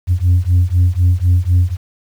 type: beating tone pair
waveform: sine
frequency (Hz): 87.31 / 91.31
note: F2 / F#2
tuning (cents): 0 / -22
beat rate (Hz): 4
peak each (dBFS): -11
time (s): 0.07-1.77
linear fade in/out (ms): 50
effects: tanh soft clip ceiling -6 dBFS + 7-bit